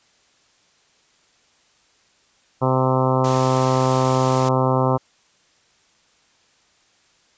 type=harmonic tone; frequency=130 Hz; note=C3; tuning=11 cents flat; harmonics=1 / 2 / 3 / 4 / 5 / 6 / 7 / 8 / 9 / 10; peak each=-20 / -24 / -25 / -23 / -27 / -27 / -26 / -26 / -30 / -32 dBFS; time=2.61-4.98 s; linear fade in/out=20 ms
type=noise; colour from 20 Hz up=white; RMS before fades=-30 dBFS; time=3.24-4.49 s; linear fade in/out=5 ms
effects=white hiss -59 dBFS RMS until 7.37 s + resampled to 16000 Hz